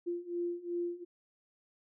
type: beating tone pair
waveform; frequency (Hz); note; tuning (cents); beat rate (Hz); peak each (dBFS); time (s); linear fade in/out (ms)
sine; 346 / 348.7; F4 / F4; -16 / -3; 2.7; -38 / -36; 0.06-1.05; 20
effects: none